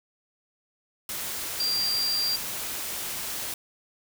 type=tone in noise; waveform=sine; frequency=4738 Hz; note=D8; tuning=14 cents sharp; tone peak=-24 dBFS; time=1.6-2.36 s; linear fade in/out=2 ms; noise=white; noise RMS=-33 dBFS; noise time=1.09-3.54 s; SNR=+6 dB; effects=none